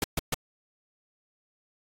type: noise bursts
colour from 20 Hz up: pink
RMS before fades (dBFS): -27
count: 3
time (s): 0.02-0.343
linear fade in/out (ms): 2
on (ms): 21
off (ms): 130
effects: AAC 64 kbps